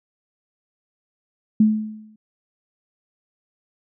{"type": "tone with exponential decay", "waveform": "sine", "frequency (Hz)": 215.6, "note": "A3", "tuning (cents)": -35, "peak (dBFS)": -9, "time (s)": [1.6, 2.16], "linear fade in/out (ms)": 5, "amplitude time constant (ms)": 120, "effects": []}